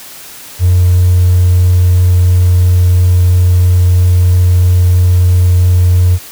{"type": "tone with hard clipping", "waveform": "triangle", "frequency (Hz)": 89.7, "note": "F2", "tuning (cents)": 47, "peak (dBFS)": -5, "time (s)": [0.59, 6.19], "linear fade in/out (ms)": 50, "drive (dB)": 4, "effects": ["white hiss -31 dBFS RMS until 6.31 s"]}